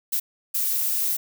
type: noise bursts at uneven times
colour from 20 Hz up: violet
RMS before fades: -24 dBFS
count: 2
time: 0.12-0.2 / 0.54-1.17 s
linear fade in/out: 10 ms
effects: none